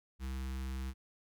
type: tone with notch filter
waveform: square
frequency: 65.41 Hz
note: C2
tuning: in tune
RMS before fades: -39 dBFS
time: 0.19-0.94 s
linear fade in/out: 50 ms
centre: 580 Hz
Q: 0.91
effects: none